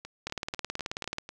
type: two click trains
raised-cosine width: 0.2 ms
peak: -24 / -15 dBFS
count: 6 / 18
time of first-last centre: 0.05-1.291 / 0.27-1.184 s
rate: 4.03 / 18.6 Hz
effects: none